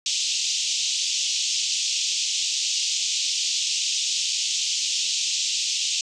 white band-pass noise, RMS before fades -25 dBFS, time 0.06-6.01 s, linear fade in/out 2 ms, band 2700 to 7100 Hz, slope 48 dB/octave, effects resampled to 22050 Hz

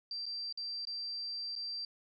sine tone with dropouts, 4700 Hz, D8, 1 cent sharp, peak -37 dBFS, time 0.11-1.85 s, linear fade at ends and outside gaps 2 ms, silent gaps 0.257-0.263 / 0.526-0.574 / 0.852-0.871 / 1.554-1.561 s, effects none

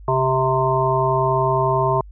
harmonic tone with a mistuned harmonic, 130.8 Hz, C3, in tune, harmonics 1 / 3 / 5 / 7 / 8, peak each -22 / -22 / -22 / -22 / -22 dBFS, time 0.08-2.01 s, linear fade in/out 2 ms, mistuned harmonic 1, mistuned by +20 cents, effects added 50 Hz sine -37 dBFS peak until 2.11 s

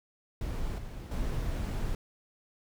brown noise with level steps, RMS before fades -34 / -40 / -32 dBFS, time 0.41-1.95 s, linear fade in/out 2 ms, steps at 0.78 / 1.11 s, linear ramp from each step 5 ms, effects none

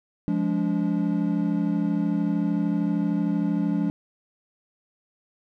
triangle chord, D diminished, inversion first, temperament equal with one note detuned, 174.61 / 207.7 / 287.3 Hz, F3 / Ab3 / D4, 0 / 0 / -38 cents, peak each -24 dBFS, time 0.28-3.9 s, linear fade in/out 0 ms, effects none

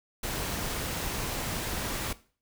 pink noise, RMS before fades -33 dBFS, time 0.23-2.13 s, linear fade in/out 5 ms, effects noise-tail reverb RT60 0.4 s tail -17 dB re dry

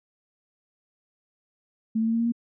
sine tone with pitch steps, 221.5 / 224.2 / 226.9 / 229.7 / 232.5 / 235.3 Hz, A3 / A3 / A#3 / A#3 / A#3 / A#3, +12 / +33 / -47 / -25 / -4 / +16 cents, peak -21 dBFS, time 1.95-2.322 s, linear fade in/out 10 ms, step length 62 ms, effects none

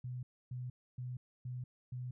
sine tone bursts, 125.1 Hz, B2, 23 cents sharp, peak -39 dBFS, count 5, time 0.04-2.11 s, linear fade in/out 5 ms, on 190 ms, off 280 ms, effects none

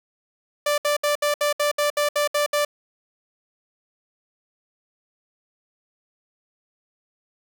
sawtooth tone bursts, 587.3 Hz, D5, in tune, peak -15 dBFS, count 11, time 0.66-2.65 s, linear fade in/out 5 ms, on 120 ms, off 67 ms, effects 8-bit

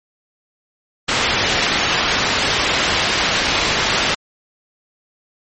white low-pass noise, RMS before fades -18 dBFS, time 1.08-4.15 s, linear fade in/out 10 ms, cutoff 3700 Hz, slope 12 dB/octave, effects MP3 32 kbps

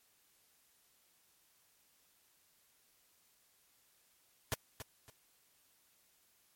pink noise with echo, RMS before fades -34 dBFS, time 4.52-4.54 s, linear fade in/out 0 ms, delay 280 ms, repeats 2, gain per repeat -11 dB, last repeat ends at 5.1 s, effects white hiss -71 dBFS RMS until 6.55 s + MP3 64 kbps

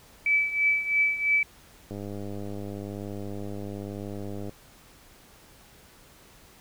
sine tone with tremolo, 2304 Hz, D7, 34 cents flat, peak -18 dBFS, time 0.26-1.43 s, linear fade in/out 2 ms, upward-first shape triangle, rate 3 Hz, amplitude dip 80%
click train, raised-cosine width 2 ms, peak -24 dBFS, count 262, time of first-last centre 1.91-4.494 s, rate 101 Hz
effects pink hiss -54 dBFS RMS until 6.6 s

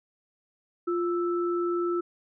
sine tone pair together, 349.2 / 1318.5 Hz, F4 / E6, 0 / 0 cents, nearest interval octave + major seventh, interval 2300 cents, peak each -25 / -33 dBFS, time 0.87-2.01 s, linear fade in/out 10 ms, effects none

